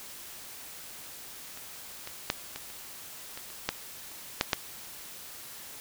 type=clicks; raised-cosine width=0.2 ms; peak=-27 / -21 / -8 / -20 / -30 / -22 / -28 / -9 / -29 / -6 / -6 dBFS; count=11; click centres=1.574 / 2.074 / 2.301 / 2.56 / 2.702 / 3.375 / 3.502 / 3.69 / 4.117 / 4.411 / 4.532 s; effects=white hiss -45 dBFS RMS until 5.8 s